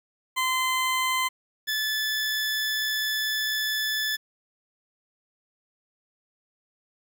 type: tone pair in turn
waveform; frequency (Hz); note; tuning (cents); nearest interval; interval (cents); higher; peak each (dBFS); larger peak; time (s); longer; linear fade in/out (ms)
20% pulse; 1032 / 1735.6; C6 / A6; -24 / -24; major sixth; 900; second; -18 / -20; first; 0.36-1.29 / 1.67-4.17; second; 20
effects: 9-bit